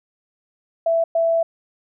sine tone bursts at uneven times, 663 Hz, E5, 10 cents sharp, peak -15 dBFS, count 2, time 0.86-1.04 / 1.15-1.43 s, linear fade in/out 5 ms, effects none

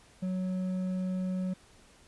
sine tone with hard clipping, 185 Hz, F#3, in tune, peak -31 dBFS, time 0.22-1.54 s, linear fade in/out 10 ms, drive 5 dB, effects pink hiss -59 dBFS RMS until 2.07 s + resampled to 24000 Hz

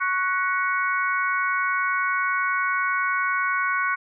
harmonic tone with a mistuned harmonic, 370 Hz, F#4, in tune, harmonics 3 / 4 / 5 / 6, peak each -25 / -24 / -33 / -29 dBFS, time 0-3.96 s, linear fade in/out 20 ms, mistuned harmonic 5, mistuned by +57 cents, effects none

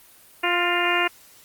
harmonic tone with a mistuned harmonic, 350 Hz, F4, 4 cents sharp, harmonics 1 / 2 / 3 / 4 / 5 / 6 / 7 / 8, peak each -27 / -27 / -27 / -27 / -27 / -27 / -27 / -27 dBFS, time 0.43-1.08 s, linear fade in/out 10 ms, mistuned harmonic 5, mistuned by +31 cents, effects white hiss -51 dBFS RMS until 1.44 s + Opus 32 kbps

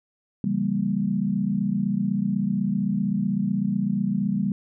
sine tone cluster, 141.2 / 169.8 / 197.8 / 233.6 Hz, C#3 / F3 / G3 / A#3, +32 / -48 / +16 / +4 cents, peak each -32 / -30 / -23 / -28 dBFS, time 0.44-4.52 s, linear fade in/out 2 ms, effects none

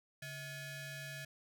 sawtooth ring-modulated tone, 783 Hz, G5, 2 cents flat, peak -37 dBFS, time 0.22-1.25 s, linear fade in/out 5 ms, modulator 924 Hz, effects none

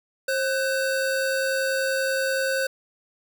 square tone pair together, 533.8 / 1511 Hz, C5 / F#6, +35 / +36 cents, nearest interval octave + tritone, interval 1801 cents, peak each -25 / -27 dBFS, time 0.28-2.67 s, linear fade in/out 5 ms, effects none

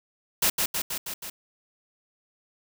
white noise with echo, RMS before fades -22 dBFS, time 0.42-0.5 s, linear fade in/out 5 ms, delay 160 ms, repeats 5, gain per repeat -3 dB, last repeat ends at 1.3 s, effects none

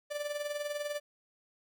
45% pulse tone with tremolo, 587.3 Hz, D5, in tune, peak -32 dBFS, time 0.1-1 s, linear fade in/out 20 ms, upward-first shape sine, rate 20 Hz, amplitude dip 60%, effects none

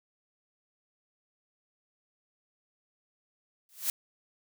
blue noise with exponential growth, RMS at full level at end -26 dBFS, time 3.69-3.9 s, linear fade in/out 1 ms, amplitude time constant 44 ms, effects none

